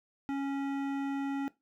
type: tone with hard clipping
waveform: triangle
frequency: 276.7 Hz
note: C#4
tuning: 3 cents flat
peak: -33 dBFS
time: 0.29-1.48 s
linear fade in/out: 0 ms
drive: 18 dB
effects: noise-tail reverb RT60 0.2 s tail -18 dB re dry